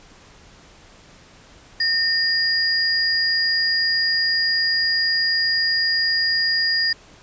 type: tone pair together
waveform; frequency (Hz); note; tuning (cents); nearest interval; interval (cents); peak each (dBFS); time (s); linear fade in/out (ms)
sine; 1822 / 4864; A#6 / D#8; -40 / -40; octave + perfect fourth; 1700; -21 / -19; 1.8-6.93; 5
effects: pink hiss -48 dBFS RMS until 7.22 s + resampled to 16000 Hz